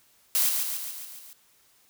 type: noise with echo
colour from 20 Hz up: blue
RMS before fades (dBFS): -23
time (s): 0.35-0.49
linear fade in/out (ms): 0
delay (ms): 140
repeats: 6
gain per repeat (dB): -4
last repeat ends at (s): 1.33
effects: white hiss -62 dBFS RMS until 1.89 s